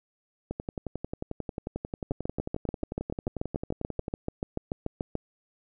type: two click trains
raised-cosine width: 2 ms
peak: -19 / -16 dBFS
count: 41 / 22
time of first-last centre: 0.51-4.081 / 2.11-5.153 s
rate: 11.2 / 6.9 Hz
effects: none